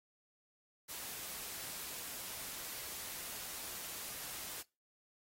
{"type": "noise", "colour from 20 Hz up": "white", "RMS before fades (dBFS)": -45, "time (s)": [0.88, 4.63], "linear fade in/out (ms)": 20, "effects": ["noise-tail reverb RT60 0.3 s tail -25 dB re dry", "AAC 48 kbps"]}